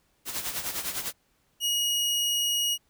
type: noise with tremolo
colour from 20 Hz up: white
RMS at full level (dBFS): -30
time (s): 0.25-1.13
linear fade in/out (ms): 50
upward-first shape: sine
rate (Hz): 9.9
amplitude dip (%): 65
type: tone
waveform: sawtooth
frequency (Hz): 2889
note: F#7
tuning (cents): -42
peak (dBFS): -21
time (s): 1.6-2.78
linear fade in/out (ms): 50
effects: pink hiss -69 dBFS RMS until 2.89 s